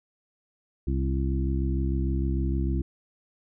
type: harmonic tone with a mistuned harmonic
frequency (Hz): 66.6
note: C2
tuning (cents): +31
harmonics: 1 / 2 / 3 / 4 / 5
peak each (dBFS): -25 / -31 / -34 / -35 / -34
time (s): 0.87-2.82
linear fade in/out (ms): 5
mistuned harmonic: 5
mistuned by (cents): +15
effects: none